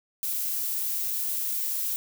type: noise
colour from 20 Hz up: violet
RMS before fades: -29 dBFS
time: 0.23-1.96 s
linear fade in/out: 0 ms
effects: none